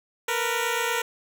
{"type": "tone pair together", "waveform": "10% pulse", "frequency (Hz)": [460, 488.4], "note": ["A#4", "B4"], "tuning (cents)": [-23, -19], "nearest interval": "minor second", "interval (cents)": 104, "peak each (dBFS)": [-18, -19], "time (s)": [0.28, 1.02], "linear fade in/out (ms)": 5, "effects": []}